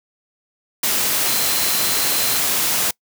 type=tone in noise; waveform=sine; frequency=4090 Hz; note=C8; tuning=40 cents flat; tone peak=-27 dBFS; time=1.27-2.39 s; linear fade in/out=5 ms; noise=white; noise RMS=-19 dBFS; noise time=0.83-2.91 s; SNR=-11 dB; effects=noise-tail reverb RT60 0.1 s tail -25 dB re dry + high-pass 100 Hz 12 dB/octave